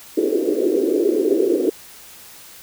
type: band-pass noise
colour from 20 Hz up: white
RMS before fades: -18 dBFS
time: 0.17-1.7 s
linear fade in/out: 10 ms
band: 300 to 450 Hz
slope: 48 dB/octave
effects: white hiss -42 dBFS RMS until 2.62 s